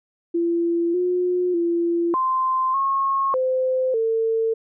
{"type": "tone with pitch steps", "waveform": "sine", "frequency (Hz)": [339.8, 359.7, 340.9, 1041, 1088, 516, 449.9], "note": ["F4", "F#4", "F4", "C6", "C#6", "C5", "A4"], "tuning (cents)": [-47, -49, -42, -9, -33, -24, 39], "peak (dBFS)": -18, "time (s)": [0.34, 4.54], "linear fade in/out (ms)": 10, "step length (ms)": 600, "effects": []}